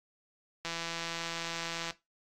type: click train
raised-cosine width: 0.2 ms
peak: -19 dBFS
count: 211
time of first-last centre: 0.65-1.907 s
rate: 167 Hz
effects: noise-tail reverb RT60 0.2 s tail -17 dB re dry + AAC 64 kbps